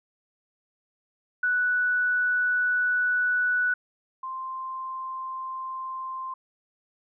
sine tone pair in turn, 1480 / 1046.5 Hz, F#6 / C6, 0 / 0 cents, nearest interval tritone, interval 600 cents, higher first, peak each -21 / -31 dBFS, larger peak first, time 1.43-3.74 / 4.23-6.34 s, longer first, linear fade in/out 5 ms, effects none

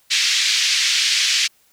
white band-pass noise, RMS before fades -18 dBFS, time 0.1-1.48 s, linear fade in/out 20 ms, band 2000 to 5700 Hz, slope 24 dB/octave, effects white hiss -58 dBFS RMS until 1.72 s

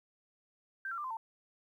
sine tone with pitch steps, 1568 / 1365 / 1188.3 / 1034.5 / 900.6 Hz, G6 / F6 / D6 / C6 / A5, 0 / -40 / +20 / -20 / +40 cents, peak -36 dBFS, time 0.85-1.17 s, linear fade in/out 2 ms, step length 64 ms, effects 12-bit

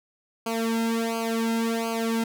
sawtooth tone with flanger, 227.7 Hz, A#3, 40 cents flat, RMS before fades -26 dBFS, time 0.46-2.24 s, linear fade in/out 5 ms, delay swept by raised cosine 0.54 to 1.74 ms, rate 1.4 Hz, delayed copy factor -1, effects none

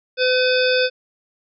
harmonic tone, 507 Hz, B4, 45 cents sharp, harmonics 1 / 3 / 5 / 7 / 9 / 10, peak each -17 / -22 / -24 / -25 / -27 / -27 dBFS, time 0.17-0.9 s, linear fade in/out 50 ms, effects none

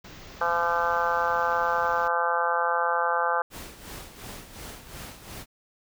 pink band-stop noise, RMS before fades -45 dBFS, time 0.04-2.08 s, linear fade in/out 5 ms, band 6700 to 15000 Hz, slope 48 dB/octave
harmonic tone, 170.8 Hz, F3, 38 cents flat, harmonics 3 / 4 / 5 / 6 / 7 / 8 / 9, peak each -30 / -32 / -28 / -32 / -28 / -32 / -30 dBFS, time 0.41-3.42 s, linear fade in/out 2 ms
pink noise with tremolo, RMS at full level -39 dBFS, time 3.5-5.46 s, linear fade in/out 50 ms, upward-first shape sine, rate 2.8 Hz, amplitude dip 65%
effects none

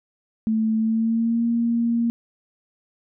sine tone with pitch glide, 220.4 to 233.5 Hz, A3 to A#3, +3 to +3 cents, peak -18 dBFS, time 0.47-2.1 s, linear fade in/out 0 ms, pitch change +100 cents, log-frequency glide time 0.77-1.45 s, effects none

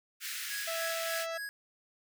pink high-pass noise, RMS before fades -39 dBFS, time 0.2-1.27 s, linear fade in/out 50 ms, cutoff 1500 Hz, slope 48 dB/octave
square tone with tremolo, 1661.2 Hz, G#6, in tune, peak -37 dBFS, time 0.5-1.49 s, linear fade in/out 0 ms, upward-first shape sine, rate 3.5 Hz, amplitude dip 90%
harmonic tone, 659.3 Hz, E5, in tune, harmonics 1 / 2 / 3 / 4 / 5 / 6 / 7 / 8 / 9 / 10, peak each -36 / -42 / -46 / -48 / -50 / -52 / -53 / -54 / -55 / -56 dBFS, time 0.67-1.38 s, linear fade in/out 10 ms
effects none

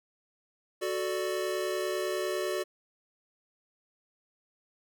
square chord, D major, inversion first, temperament equal, 370 / 440 / 587.3 Hz, F#4 / A4 / D5, 0 / 0 / 0 cents, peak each -33 / -37 / -35 dBFS, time 0.81-2.64 s, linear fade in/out 20 ms, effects none

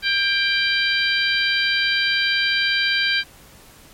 harmonic tone with a mistuned harmonic, 785 Hz, G5, 2 cents sharp, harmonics 2 / 3 / 4 / 5 / 6, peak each -21 / -23 / -24 / -25 / -26 dBFS, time 0.02-3.24 s, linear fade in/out 50 ms, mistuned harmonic 2, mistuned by +28 cents, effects pink hiss -47 dBFS RMS until 3.93 s + MP3 64 kbps

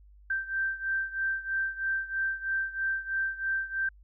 sine beating tone pair, 1565 / 1568.1 Hz, G6 / G6, -3 / 0 cents, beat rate 3.1 Hz, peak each -30 / -33 dBFS, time 0.3-3.89 s, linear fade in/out 5 ms, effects added 50 Hz sine -52 dBFS peak until 4.03 s

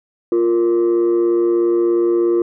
sine tone pair together, 349.2 / 466.1 Hz, F4 / A#4, 0 / 0 cents, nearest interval perfect fourth, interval 500 cents, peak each -11 / -18 dBFS, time 0.32-2.42 s, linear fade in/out 2 ms, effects tanh soft clip ceiling -10 dBFS

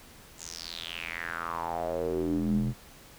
square tone with band-pass filter sweep, 41.97 Hz, E1, 32 cents sharp, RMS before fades -32 dBFS, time 0.37-2.74 s, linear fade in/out 50 ms, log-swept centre 7400 to 150 Hz, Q 5.4, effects pink hiss -52 dBFS RMS until 3.18 s

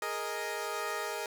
15% pulse chord, Ab suspended second, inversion none, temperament equal, 415.3 / 466.2 / 622.3 Hz, Ab4 / Bb4 / Eb5, 0 / 0 / 0 cents, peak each -32 dBFS, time 0.02-1.26 s, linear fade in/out 2 ms, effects none

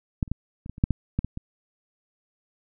clicks, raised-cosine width 5 ms, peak -10 / -30 / -14 / -26 / -22 / -28 / -6 / -10 / -11 / -16 / -20 dBFS, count 11, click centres 0.228 / 0.278 / 0.316 / 0.661 / 0.696 / 0.781 / 0.839 / 0.907 / 1.19 / 1.246 / 1.374 s, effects none

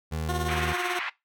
25% pulse tone, 79.1 Hz, D#2, 29 cents sharp, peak -25 dBFS, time 0.11-0.74 s, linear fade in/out 20 ms
15% pulse tone with tremolo, 358.3 Hz, F4, 44 cents sharp, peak -20 dBFS, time 0.29-0.99 s, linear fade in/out 0 ms, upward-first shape triangle, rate 18 Hz, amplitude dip 70%
white band-pass noise, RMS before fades -32 dBFS, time 0.48-1.1 s, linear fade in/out 10 ms, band 1000 to 2500 Hz, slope 24 dB/octave
effects noise-tail reverb RT60 0.2 s tail -20 dB re dry

